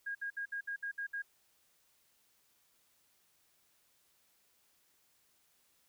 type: tone bursts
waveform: sine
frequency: 1630 Hz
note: G#6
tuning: 33 cents flat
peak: -36 dBFS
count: 8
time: 0.06-1.222 s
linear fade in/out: 10 ms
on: 91 ms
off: 62 ms
effects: white hiss -72 dBFS RMS until 5.88 s